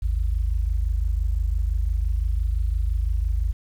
sine tone pair together, 51.93 / 77.8 Hz, G#1 / D#2, +1 / 0 cents, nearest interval perfect fifth, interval 699 cents, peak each -21 / -26 dBFS, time 0.02-3.53 s, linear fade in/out 10 ms, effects 9-bit

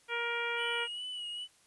harmonic tone, 471.1 Hz, A#4, 18 cents sharp, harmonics 1 / 2 / 3 / 4 / 5 / 6 / 7, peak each -39 / -40 / -37 / -41 / -37 / -45 / -44 dBFS, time 0.08-0.88 s, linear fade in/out 50 ms
triangle tone with vibrato, 2936 Hz, F#7, 14 cents flat, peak -36 dBFS, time 0.56-1.48 s, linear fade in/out 50 ms, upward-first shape sine, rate 2.4 Hz, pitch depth 38 cents each way
effects white hiss -65 dBFS RMS until 1.66 s + resampled to 24000 Hz

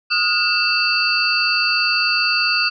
sine tone cluster, 1250 / 1437 / 2675 / 4382 / 4673 Hz, D#6 / F6 / E7 / C#8 / D8, +8 / +49 / +25 / -21 / -9 cents, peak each -26 / -22 / -19 / -25 / -20 dBFS, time 0.1-2.7 s, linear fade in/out 20 ms, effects none

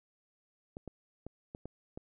clicks, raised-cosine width 2 ms, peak -29 dBFS, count 6, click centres 0.769 / 0.877 / 1.266 / 1.549 / 1.656 / 1.975 s, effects none

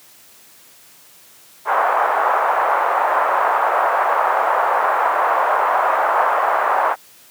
white band-pass noise, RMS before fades -17 dBFS, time 1.65-6.96 s, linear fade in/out 50 ms, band 620 to 1200 Hz, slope 24 dB/octave, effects white hiss -47 dBFS RMS until 7.3 s + high-pass 100 Hz 12 dB/octave

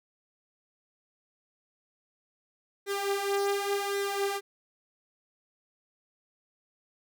sawtooth tone with flanger, 399.7 Hz, G4, 34 cents sharp, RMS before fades -30 dBFS, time 2.86-4.41 s, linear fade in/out 50 ms, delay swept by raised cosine 0.51 to 5.21 ms, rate 0.89 Hz, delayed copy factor +0.65, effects none

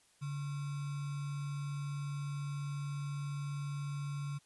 sine tone with sample-and-hold, 142.8 Hz, D3, 48 cents flat, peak -36 dBFS, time 0.21-4.39 s, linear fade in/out 20 ms, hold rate 1225 Hz, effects white hiss -68 dBFS RMS until 4.45 s + resampled to 24000 Hz

